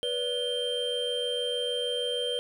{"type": "tone cluster", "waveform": "triangle", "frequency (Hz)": [487.5, 574, 3150], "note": ["B4", "D5", "G7"], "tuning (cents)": [-23, -40, 8], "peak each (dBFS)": [-29, -35, -29], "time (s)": [0.03, 2.39], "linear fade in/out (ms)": 0, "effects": []}